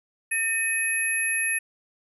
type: tone cluster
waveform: sine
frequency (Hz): 1817 / 2541 / 11120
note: A#6 / D#7 / F9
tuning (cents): -45 / +36 / -9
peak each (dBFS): -27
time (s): 0.31-1.59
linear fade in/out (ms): 10
effects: none